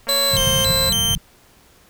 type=click train; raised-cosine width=0.5 ms; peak=-19 dBFS; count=247; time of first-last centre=0.07-1.14 s; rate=230 Hz
type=tone with pitch glide; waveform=sawtooth; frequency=556 to 530.9 Hz; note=C#5 to C5; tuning=+5 to +25 cents; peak=-18 dBFS; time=0.08-0.9 s; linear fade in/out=10 ms; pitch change=-80 cents; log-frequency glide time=0.29-0.41 s
type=tone with vibrato; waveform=sawtooth; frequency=3541 Hz; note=A7; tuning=10 cents sharp; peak=-14 dBFS; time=0.09-1.15 s; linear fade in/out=0 ms; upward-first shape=square; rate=1.8 Hz; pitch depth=220 cents each way
type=low-pass noise; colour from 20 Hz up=white; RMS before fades=-25 dBFS; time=0.31-1.18 s; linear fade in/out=5 ms; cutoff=200 Hz; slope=96 dB/octave
effects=pink hiss -52 dBFS RMS until 1.89 s